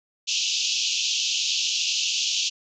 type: band-pass noise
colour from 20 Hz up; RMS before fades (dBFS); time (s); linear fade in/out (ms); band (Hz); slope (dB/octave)
pink; -25; 0.27-2.5; 20; 2600 to 6900; 96
effects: none